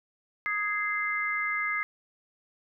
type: chord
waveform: sine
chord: Ab major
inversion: second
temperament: just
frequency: 1245.9 / 1661.2 / 2077 Hz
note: Eb6 / Ab6 / C7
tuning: +2 / 0 / -13 cents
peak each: -33 / -33 / -29 dBFS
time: 0.46-1.83 s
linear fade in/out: 0 ms
effects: none